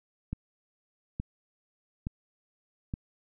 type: click train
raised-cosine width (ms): 5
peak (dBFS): -20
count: 4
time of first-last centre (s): 0.33-2.939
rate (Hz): 1.15
effects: none